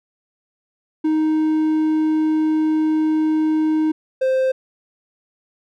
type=tone pair in turn; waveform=triangle; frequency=312 / 522.8 Hz; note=D#4 / C5; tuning=+5 / -1 cents; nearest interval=major sixth; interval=894 cents; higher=second; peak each=-13 dBFS; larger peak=neither; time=1.04-3.92 / 4.21-4.52 s; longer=first; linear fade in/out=10 ms; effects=none